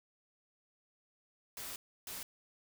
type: noise bursts at uneven times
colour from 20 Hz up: white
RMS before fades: -44 dBFS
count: 2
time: 1.57-1.76 / 2.07-2.23 s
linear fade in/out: 2 ms
effects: none